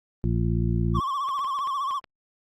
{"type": "harmonic tone", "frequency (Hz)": 57.5, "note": "A#1", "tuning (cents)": -23, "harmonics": [1, 2, 3, 4, 6], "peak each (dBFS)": [-26, -25, -27, -32, -33], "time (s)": [0.24, 1], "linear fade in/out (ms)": 0}
{"type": "tone with vibrato", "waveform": "triangle", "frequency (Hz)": 1100, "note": "C#6", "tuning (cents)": -14, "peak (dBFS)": -23, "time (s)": [0.94, 2], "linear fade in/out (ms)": 20, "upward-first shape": "sine", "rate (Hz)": 15, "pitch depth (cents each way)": 91}
{"type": "clicks", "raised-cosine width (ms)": 0.3, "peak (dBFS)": -27, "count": 7, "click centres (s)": [1.289, 1.391, 1.446, 1.589, 1.673, 1.91, 2.042]}
{"effects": ["Opus 24 kbps"]}